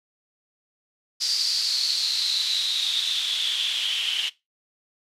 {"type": "noise with band-pass filter sweep", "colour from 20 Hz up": "white", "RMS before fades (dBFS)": -25, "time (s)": [1.2, 4.3], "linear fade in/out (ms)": 20, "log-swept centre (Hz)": [4800, 3000], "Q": 9, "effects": ["noise-tail reverb RT60 0.2 s tail -18 dB re dry", "low-pass 12000 Hz 12 dB/octave"]}